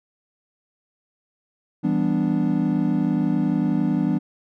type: chord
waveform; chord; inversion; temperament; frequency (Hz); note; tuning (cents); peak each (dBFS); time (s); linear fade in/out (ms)
triangle; E minor seventh; none; equal; 164.81 / 196 / 246.9 / 293.7; E3 / G3 / B3 / D4; 0 / 0 / 0 / 0; -23 / -22 / -22 / -22; 1.83-4.19; 20
effects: none